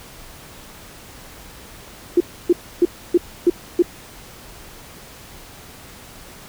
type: tone bursts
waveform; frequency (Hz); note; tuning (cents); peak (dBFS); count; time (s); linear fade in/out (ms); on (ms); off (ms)
sine; 349.2; F4; 0; -9; 6; 2.17-3.824; 5; 34; 290
effects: pink hiss -41 dBFS RMS until 6.48 s